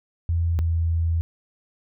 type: tone pair in turn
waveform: sine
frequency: 84.1 / 82.89 Hz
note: E2 / E2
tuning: +35 / +10 cents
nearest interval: unison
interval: 25 cents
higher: first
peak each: -19 dBFS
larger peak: neither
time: 0.29-0.59 / 0.59-1.21 s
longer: second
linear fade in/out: 0 ms
effects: none